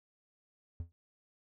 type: tone with exponential decay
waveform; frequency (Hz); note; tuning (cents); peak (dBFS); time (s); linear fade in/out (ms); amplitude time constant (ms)
triangle; 84.6; E2; +45; -31; 0.8-0.92; 0; 25
effects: none